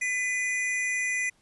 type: tone pair together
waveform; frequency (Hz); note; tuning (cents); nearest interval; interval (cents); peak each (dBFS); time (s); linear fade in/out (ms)
square; 2006 / 2450; B6 / D#7; +26 / -27; minor third; 347; -28 / -32; 0.01-1.3; 10
effects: pink hiss -65 dBFS RMS until 1.41 s + resampled to 24000 Hz